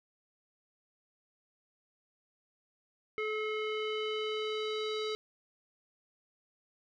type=tone with low-pass filter sweep; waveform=square; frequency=430.7 Hz; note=A4; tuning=37 cents flat; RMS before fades=-35 dBFS; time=3.18-5.15 s; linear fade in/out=0 ms; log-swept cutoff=2300 to 4200 Hz; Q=3.6; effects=none